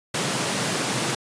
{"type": "high-pass noise", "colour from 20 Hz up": "pink", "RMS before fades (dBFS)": -25, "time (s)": [0.14, 1.15], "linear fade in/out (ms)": 5, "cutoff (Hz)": 120, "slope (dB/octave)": 48, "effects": ["resampled to 22050 Hz"]}